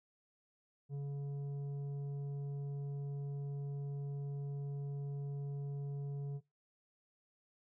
sine tone with tanh clipping, 141.3 Hz, C#3, 34 cents sharp, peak -39 dBFS, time 0.89-6.41 s, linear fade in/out 50 ms, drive 7 dB, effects noise-tail reverb RT60 0.2 s tail -21 dB re dry

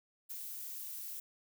violet noise with ADSR envelope, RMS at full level -42 dBFS, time 0.29-1.2 s, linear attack 19 ms, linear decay 24 ms, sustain -2 dB, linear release 4 ms, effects none

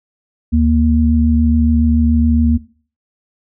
sine tone pair together, 75.7 / 234.2 Hz, D#2 / A#3, -47 / +8 cents, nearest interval octave + minor sixth, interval 1955 cents, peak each -12 dBFS, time 0.52-2.58 s, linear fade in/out 20 ms, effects noise-tail reverb RT60 0.4 s tail -17 dB re dry

